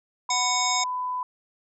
sine tone with pitch glide, 995 to 1000.8 Hz, B5 to B5, +13 to +23 cents, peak -26 dBFS, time 0.29-1.23 s, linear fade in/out 2 ms, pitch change +10 cents, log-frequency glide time 0.52-0.87 s
harmonic tone, 740 Hz, F#5, in tune, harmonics 1 / 3 / 5 / 7 / 9 / 10, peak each -30 / -30 / -30 / -30 / -30 / -30 dBFS, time 0.3-0.84 s, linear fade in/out 5 ms
effects none

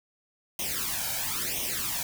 white noise with flanger, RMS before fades -31 dBFS, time 0.59-2.03 s, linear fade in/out 2 ms, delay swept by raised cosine 0.33 to 1.32 ms, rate 0.99 Hz, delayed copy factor +0.8, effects none

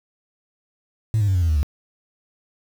sine tone with pitch steps, 110 / 102.63 / 95.76 / 89.35 / 83.36 / 77.78 / 72.57 Hz, A2 / G#2 / G2 / F2 / E2 / D#2 / D2, 0 / -20 / -40 / +40 / +20 / 0 / -20 cents, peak -14 dBFS, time 1.14-1.63 s, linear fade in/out 0 ms, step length 70 ms, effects tanh soft clip ceiling -14 dBFS + 7-bit

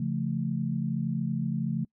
sine chord, Db augmented, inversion none, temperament equal with one note detuned, 138.59 / 171.42 / 220 Hz, Db3 / F3 / A3, 0 / -32 / 0 cents, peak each -31 dBFS, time 0-1.85 s, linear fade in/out 5 ms, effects noise-tail reverb RT60 0.1 s tail -26 dB re dry

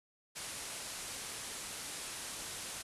white low-pass noise, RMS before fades -44 dBFS, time 0.35-2.83 s, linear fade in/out 20 ms, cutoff 11000 Hz, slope 48 dB/octave, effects resampled to 32000 Hz

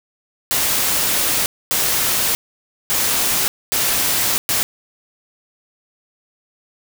white noise bursts at uneven times, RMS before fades -18 dBFS, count 5, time 0.51-1.46 / 1.71-2.35 / 2.9-3.48 / 3.72-4.38 / 4.49-4.63 s, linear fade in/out 0 ms, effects none

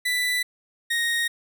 30% pulse tone pair in turn, 1983 / 1865.8 Hz, B6 / A#6, +7 / +1 cents, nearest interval minor second, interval 106 cents, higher first, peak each -19 dBFS, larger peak neither, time 0.05-0.43 / 0.9-1.28 s, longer neither, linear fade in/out 10 ms, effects none

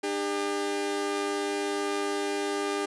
sawtooth tone pair together, 300.8 / 401.5 Hz, D4 / G4, +42 / +41 cents, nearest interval perfect fourth, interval 499 cents, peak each -29 / -25 dBFS, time 0.03-2.86 s, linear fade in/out 10 ms, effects resampled to 24000 Hz

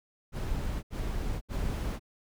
brown noise bursts, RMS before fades -32 dBFS, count 3, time 0.32-1.996 s, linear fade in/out 50 ms, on 510 ms, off 73 ms, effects none

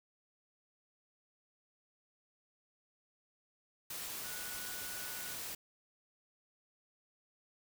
sine tone in noise, 1469 Hz, F#6, 13 cents flat, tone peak -50 dBFS, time 4.24-5.34 s, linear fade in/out 5 ms, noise white, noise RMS -43 dBFS, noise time 3.9-5.55 s, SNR -10 dB, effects none

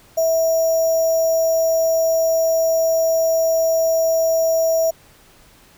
sine tone with sample-and-hold, 652 Hz, E5, 19 cents flat, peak -14 dBFS, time 0.17-4.91 s, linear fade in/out 10 ms, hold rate 6300 Hz, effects pink hiss -50 dBFS RMS until 5.77 s

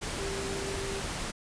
sine tone in noise, 392 Hz, G4, in tune, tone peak -36 dBFS, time 0.18-1.01 s, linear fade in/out 20 ms, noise pink, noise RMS -35 dBFS, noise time 0.01-1.32 s, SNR -4 dB, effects resampled to 22050 Hz

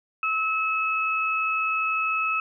sine tone pair together, 1295.3 / 2586 Hz, E6 / E7, -31 / -34 cents, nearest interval octave, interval 1197 cents, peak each -25 dBFS, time 0.23-2.4 s, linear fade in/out 2 ms, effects none

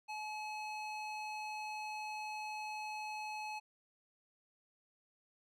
square tone with band-pass filter, 854 Hz, G#5, 48 cents sharp, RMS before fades -43 dBFS, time 0.08-3.6 s, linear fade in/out 20 ms, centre 2200 Hz, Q 0.77, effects none

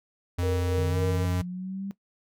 square tone with pitch glide, 87.9 to 90.63 Hz, F2 to F#2, +12 to -35 cents, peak -26 dBFS, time 0.38-1.42 s, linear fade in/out 10 ms, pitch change +53 cents, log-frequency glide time 0.89-0.96 s
sine tone with tremolo, 470 Hz, A#4, 14 cents sharp, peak -26 dBFS, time 0.43-1.25 s, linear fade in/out 2 ms, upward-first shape sine, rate 3.6 Hz, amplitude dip 60%
sine linear sweep, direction up, 146.83 to 198.8 Hz, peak -31 dBFS, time 0.78-1.91 s, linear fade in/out 0 ms
effects noise-tail reverb RT60 0.1 s tail -18 dB re dry

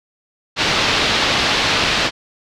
white low-pass noise, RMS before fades -17 dBFS, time 0.56-2.11 s, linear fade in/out 50 ms, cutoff 4400 Hz, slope 24 dB/octave, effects none

